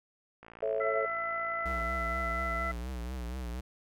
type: click train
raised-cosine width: 0.5 ms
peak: -34 dBFS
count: 80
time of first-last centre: 0.43-1.818 s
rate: 56.9 Hz
type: chord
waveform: sine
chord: A major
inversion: none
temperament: just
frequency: 440 / 550 / 660 Hz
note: A4 / C#5 / E5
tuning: 0 / -14 / +2 cents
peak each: -33 dBFS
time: 0.62-1.06 s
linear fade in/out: 10 ms
type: harmonic tone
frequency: 670 Hz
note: E5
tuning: 28 cents sharp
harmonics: 1 / 2 / 3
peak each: -38 / -34 / -36 dBFS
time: 0.8-2.72 s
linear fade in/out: 10 ms
type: tone with vibrato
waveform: square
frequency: 61.74 Hz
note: B1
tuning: in tune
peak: -36 dBFS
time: 1.65-3.61 s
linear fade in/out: 10 ms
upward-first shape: triangle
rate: 4.2 Hz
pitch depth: 120 cents each way
effects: none